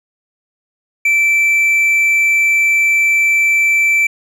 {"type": "tone", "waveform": "triangle", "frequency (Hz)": 2330, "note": "D7", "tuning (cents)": -14, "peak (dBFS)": -8, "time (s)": [1.05, 4.07], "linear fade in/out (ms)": 5, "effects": []}